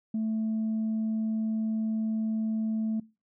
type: tone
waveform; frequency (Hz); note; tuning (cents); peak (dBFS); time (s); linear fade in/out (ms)
sine; 220; A3; 0; -25; 0.14-3; 5
effects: noise-tail reverb RT60 0.3 s tail -23 dB re dry + tanh soft clip ceiling -24 dBFS